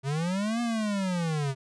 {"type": "linear two-way sweep", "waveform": "square", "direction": "up then down", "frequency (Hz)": [130.81, 240, 130.81], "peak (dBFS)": -27, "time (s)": [0.03, 1.55], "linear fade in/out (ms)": 50, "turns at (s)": 0.61, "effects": ["resampled to 22050 Hz"]}